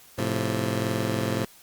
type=chord; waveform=15% pulse; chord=F major; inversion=first; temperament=just; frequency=109.13 / 130.96 / 174.61 Hz; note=A2 / C3 / F3; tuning=-14 / +2 / 0 cents; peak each=-21 / -24 / -26 dBFS; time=0.18-1.45 s; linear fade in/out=5 ms; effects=white hiss -52 dBFS RMS until 1.62 s + Opus 48 kbps